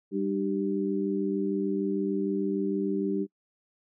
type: tone cluster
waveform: sine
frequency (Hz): 197.3 / 301.4 / 388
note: G3 / D4 / G4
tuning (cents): +11 / +45 / -18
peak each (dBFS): -30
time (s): 0.11-3.27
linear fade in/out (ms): 50
effects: noise-tail reverb RT60 0.1 s tail -26 dB re dry